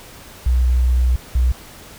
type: tone pair in turn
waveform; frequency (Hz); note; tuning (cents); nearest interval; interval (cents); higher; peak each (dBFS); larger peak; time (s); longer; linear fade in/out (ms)
sine; 62.2 / 62.2; B1 / B1; +13 / +13; unison; 0; neither; -12; neither; 0.46-1.16 / 1.35-1.52; first; 5
effects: pink hiss -40 dBFS RMS until 1.98 s